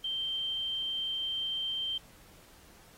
sine tone, 3136 Hz, G7, in tune, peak -31 dBFS, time 0.04-1.98 s, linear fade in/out 5 ms, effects pink hiss -58 dBFS RMS until 2.97 s + AAC 48 kbps

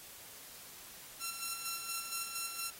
5% pulse tone with tremolo, 1355 Hz, E6, 47 cents sharp, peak -26 dBFS, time 1.19-2.72 s, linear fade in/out 50 ms, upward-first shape square, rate 4.3 Hz, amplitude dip 50%, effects white hiss -52 dBFS RMS until 2.79 s + AAC 48 kbps

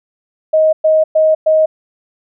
sine tone bursts, 628 Hz, D#5, 16 cents sharp, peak -7 dBFS, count 4, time 0.53-1.66 s, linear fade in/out 10 ms, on 200 ms, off 110 ms, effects none

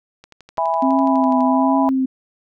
click train, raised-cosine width 0.2 ms, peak -24 dBFS, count 15, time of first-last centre 0.24-1.407 s, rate 12 Hz
sine chord, E major, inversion none, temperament just, 659.3 / 824.1 / 988.9 Hz, E5 / G#5 / B5, 0 / -14 / +2 cents, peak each -21 / -21 / -20 dBFS, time 0.58-1.89 s, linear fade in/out 0 ms
sine tone with vibrato, 263.2 Hz, C4, 10 cents sharp, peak -15 dBFS, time 0.82-2.06 s, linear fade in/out 10 ms, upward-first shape triangle, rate 1.3 Hz, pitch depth 48 cents each way
effects none

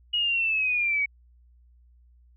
sine linear sweep, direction down, 2904 to 2235 Hz, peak -22 dBFS, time 0.13-1.06 s, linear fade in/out 10 ms, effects added 60 Hz sine -54 dBFS peak until 2.36 s

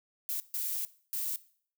violet noise bursts at uneven times, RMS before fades -34 dBFS, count 3, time 0.29-0.4 / 0.54-0.85 / 1.13-1.36 s, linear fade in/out 0 ms, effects noise-tail reverb RT60 0.5 s tail -18 dB re dry

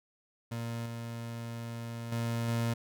30% pulse tone with level steps, 116.5 Hz, A#2, 1 cent flat, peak -32 / -35 / -28 / -26 dBFS, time 0.51-2.74 s, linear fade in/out 10 ms, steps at 0.86 / 2.12 / 2.48 s, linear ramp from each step 2 ms, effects none

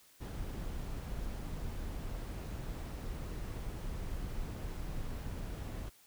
brown noise, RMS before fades -40 dBFS, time 0.2-5.9 s, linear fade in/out 20 ms, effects white hiss -63 dBFS RMS until 6.06 s

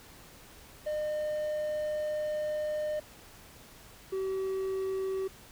triangle tone pair in turn, 607 / 382.4 Hz, D#5 / G4, -43 / -43 cents, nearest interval minor sixth, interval 800 cents, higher first, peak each -28 dBFS, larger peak neither, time 0.86-3 / 4.12-5.28 s, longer first, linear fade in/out 10 ms, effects pink hiss -53 dBFS RMS until 5.51 s

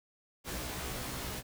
pink noise with comb filter, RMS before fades -39 dBFS, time 0.44-1.43 s, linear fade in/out 50 ms, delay 16 ms, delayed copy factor +0.85, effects none

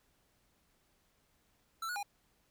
square tone with pitch steps, 1333 / 1455 / 813 Hz, E6 / F#6 / G#5, +19 / -29 / -37 cents, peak -37 dBFS, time 1.82-2.03 s, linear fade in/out 5 ms, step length 70 ms, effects pink hiss -73 dBFS RMS until 2.5 s

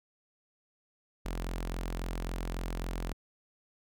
sawtooth tone with notch filter, 43.65 Hz, F1, in tune, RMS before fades -36 dBFS, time 1.25-3.13 s, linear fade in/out 10 ms, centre 100 Hz, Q 1.3, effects none

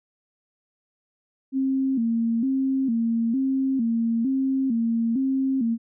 sine tone with vibrato, 247.5 Hz, B3, 4 cents sharp, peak -20 dBFS, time 1.52-5.78 s, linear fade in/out 50 ms, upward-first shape square, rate 1.1 Hz, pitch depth 130 cents each way, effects none

